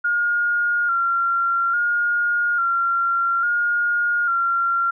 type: tone with vibrato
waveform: sine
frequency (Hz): 1400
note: F6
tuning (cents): +4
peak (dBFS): -17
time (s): 0.04-4.91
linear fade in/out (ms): 10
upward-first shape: square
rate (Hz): 0.59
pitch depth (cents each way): 31
effects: none